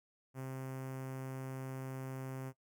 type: tone with notch filter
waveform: sawtooth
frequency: 131.9 Hz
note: C3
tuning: 14 cents sharp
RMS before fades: -43 dBFS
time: 0.34-2.53 s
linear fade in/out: 50 ms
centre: 3900 Hz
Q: 0.66
effects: noise-tail reverb RT60 0.1 s tail -18 dB re dry